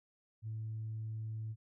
sine tone, 110 Hz, A2, in tune, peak -37 dBFS, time 0.42-1.56 s, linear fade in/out 50 ms, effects tanh soft clip ceiling -34 dBFS

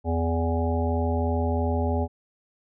harmonic tone, 83 Hz, E2, 12 cents sharp, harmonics 1 / 3 / 5 / 7 / 9 / 10, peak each -24 / -29 / -31 / -32 / -34 / -34 dBFS, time 0.04-2.08 s, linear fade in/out 50 ms, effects none

